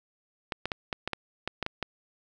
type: clicks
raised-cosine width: 0.3 ms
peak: -14 dBFS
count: 10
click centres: 0.522 / 0.656 / 0.718 / 0.928 / 1.076 / 1.133 / 1.476 / 1.627 / 1.664 / 1.827 s
effects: none